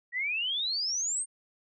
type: exponential sweep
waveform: sine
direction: up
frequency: 1890 to 8840 Hz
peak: -28 dBFS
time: 0.12-1.26 s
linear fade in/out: 50 ms
effects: none